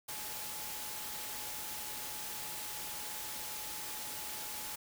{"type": "tone in noise", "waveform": "sine", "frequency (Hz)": 852, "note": "G#5", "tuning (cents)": 44, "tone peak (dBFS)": -52, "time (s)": [0.08, 4.76], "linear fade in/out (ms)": 10, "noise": "white", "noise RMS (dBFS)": -42, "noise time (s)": [0.08, 4.76], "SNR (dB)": -13, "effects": []}